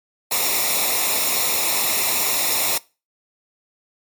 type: noise with comb filter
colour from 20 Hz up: white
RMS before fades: -20 dBFS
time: 0.31-2.78 s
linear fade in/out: 5 ms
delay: 0.64 ms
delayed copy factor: -0.75
effects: noise-tail reverb RT60 0.3 s tail -22 dB re dry + MP3 96 kbps